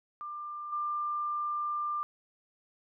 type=tone with level steps; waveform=sine; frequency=1192 Hz; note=D6; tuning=25 cents sharp; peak=-37 / -30 dBFS; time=0.21-2.03 s; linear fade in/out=0 ms; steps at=0.72 s; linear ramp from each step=10 ms; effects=none